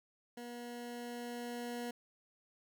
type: tone with level ramp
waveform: 20% pulse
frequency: 240 Hz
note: B3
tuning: 49 cents flat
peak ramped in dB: -40 to -34 dBFS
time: 0.37-1.91 s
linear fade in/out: 5 ms
effects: none